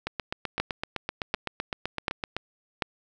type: two click trains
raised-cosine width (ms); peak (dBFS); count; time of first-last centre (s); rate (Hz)
0.3; -9 / -13; 4 / 19; 0.6-2.822 / 0.07-2.366; 1.35 / 7.84
effects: none